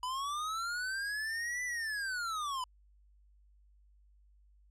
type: linear two-way sweep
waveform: square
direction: up then down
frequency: 987.8 to 2000 to 987.8 Hz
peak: -35 dBFS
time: 0.03-2.64 s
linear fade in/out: 2 ms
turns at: 1.64 s
effects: added 50 Hz sine -61 dBFS peak until 4.7 s + low-pass 10000 Hz 12 dB/octave